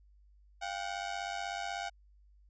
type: ring-modulated tone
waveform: sawtooth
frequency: 744 Hz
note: F#5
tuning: 9 cents sharp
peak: -29 dBFS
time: 0.61-1.9 s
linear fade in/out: 20 ms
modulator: 48.1 Hz
effects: added 50 Hz sine -59 dBFS peak until 2.49 s + resampled to 16000 Hz